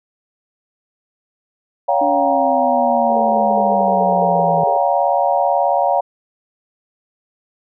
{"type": "chord", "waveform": "sine", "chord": "G half-diminished seventh", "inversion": "second", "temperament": "just", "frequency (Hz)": [564.5, 705.6, 784, 940.8], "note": ["Db5", "F5", "G5", "Bb5"], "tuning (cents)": [31, 18, 0, 16], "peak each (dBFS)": [-18, -17, -19, -20], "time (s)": [1.88, 6.01], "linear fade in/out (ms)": 10}
{"type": "exponential sweep", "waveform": "sine", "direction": "down", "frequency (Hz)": [293.7, 163.9], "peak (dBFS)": -21, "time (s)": [2.01, 4.64], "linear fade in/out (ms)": 5}
{"type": "band-pass noise", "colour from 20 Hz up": "white", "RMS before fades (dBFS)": -28, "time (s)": [3.09, 4.77], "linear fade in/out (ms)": 5, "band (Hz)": [420, 490], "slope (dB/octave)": 96}
{"effects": []}